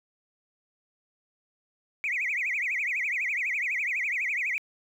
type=tone with vibrato; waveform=sine; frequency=2217 Hz; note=C#7; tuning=in tune; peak=-25 dBFS; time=2.04-4.58 s; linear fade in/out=0 ms; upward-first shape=triangle; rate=12 Hz; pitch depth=280 cents each way; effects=tanh soft clip ceiling -22 dBFS + 10-bit